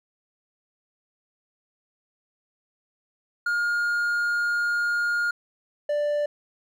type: tone pair in turn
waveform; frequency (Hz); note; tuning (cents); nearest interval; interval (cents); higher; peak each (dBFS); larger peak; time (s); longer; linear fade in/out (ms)
triangle; 1420 / 588.5; F6 / D5; +28 / +3; octave + minor third; 1525; first; -20; neither; 3.46-5.31 / 5.89-6.26; first; 5
effects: none